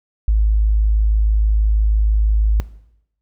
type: tone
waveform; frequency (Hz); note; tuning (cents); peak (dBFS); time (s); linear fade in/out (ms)
sine; 53.1; G#1; +39; -11; 0.28-2.6; 0
effects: noise-tail reverb RT60 0.8 s tail -18 dB re dry